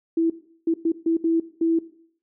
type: tone bursts at uneven times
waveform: sine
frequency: 329.6 Hz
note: E4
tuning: in tune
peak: -17 dBFS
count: 6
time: 0.17-0.3 / 0.67-0.74 / 0.85-0.92 / 1.06-1.17 / 1.24-1.4 / 1.61-1.79 s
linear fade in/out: 5 ms
effects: noise-tail reverb RT60 0.6 s tail -17 dB re dry